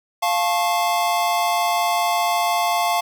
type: chord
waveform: square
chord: F augmented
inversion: none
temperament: just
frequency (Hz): 698.5 / 873.1 / 1091.3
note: F5 / A5 / C#6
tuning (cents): 0 / -14 / -27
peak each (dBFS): -21 / -24 / -25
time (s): 0.22-3.01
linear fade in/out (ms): 10
effects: none